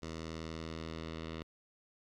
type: tone with low-pass filter sweep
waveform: 10% pulse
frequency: 80.8 Hz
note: E2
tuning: 34 cents flat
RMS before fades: -43 dBFS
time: 0.02-1.43 s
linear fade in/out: 10 ms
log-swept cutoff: 5900 to 3700 Hz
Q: 1.6
effects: 12-bit